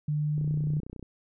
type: tone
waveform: sine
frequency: 149.8 Hz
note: D3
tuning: 35 cents sharp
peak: -25 dBFS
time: 0.08-0.8 s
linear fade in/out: 5 ms
type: click train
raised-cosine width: 3 ms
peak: -28 dBFS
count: 21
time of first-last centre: 0.38-1.027 s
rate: 30.9 Hz
effects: none